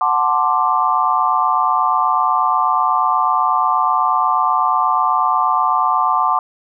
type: chord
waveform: sine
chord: D dominant seventh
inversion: first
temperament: equal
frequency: 740 / 880 / 1046.5 / 1174.7 Hz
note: F#5 / A5 / C6 / D6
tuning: 0 / 0 / 0 / 0 cents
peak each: -20 / -19 / -18 / -17 dBFS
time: 0.01-6.39 s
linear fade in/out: 2 ms
effects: none